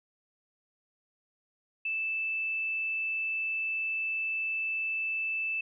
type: tone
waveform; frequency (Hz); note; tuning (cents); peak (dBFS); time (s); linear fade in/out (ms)
sine; 2637; E7; 0; -29; 1.85-5.61; 5
effects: none